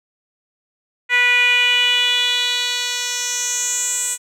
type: tone with band-pass filter sweep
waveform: 10% pulse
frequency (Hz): 490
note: B4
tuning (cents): -14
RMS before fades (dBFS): -18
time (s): 1.09-4.18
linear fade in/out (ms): 50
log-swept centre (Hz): 2100 to 8400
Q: 4
effects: none